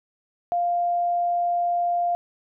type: tone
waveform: sine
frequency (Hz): 698.5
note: F5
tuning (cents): 0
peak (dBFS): -20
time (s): 0.52-2.15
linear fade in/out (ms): 0
effects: none